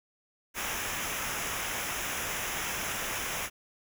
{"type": "noise with comb filter", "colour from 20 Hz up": "pink", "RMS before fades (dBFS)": -34, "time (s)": [0.54, 3.5], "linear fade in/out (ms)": 50, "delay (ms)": 0.23, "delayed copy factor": -0.7, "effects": []}